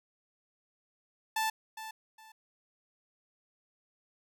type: tone with echo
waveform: sawtooth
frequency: 880 Hz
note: A5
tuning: in tune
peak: -25 dBFS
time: 1.36-1.5 s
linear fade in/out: 5 ms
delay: 410 ms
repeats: 2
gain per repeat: -12 dB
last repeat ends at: 2.32 s
effects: none